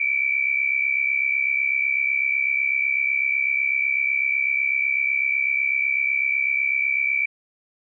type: tone pair together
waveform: sine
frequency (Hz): 2281 / 2349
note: C#7 / D7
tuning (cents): +49 / 0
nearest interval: minor second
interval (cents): 51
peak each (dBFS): -22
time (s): 0-7.26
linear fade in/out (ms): 5
effects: none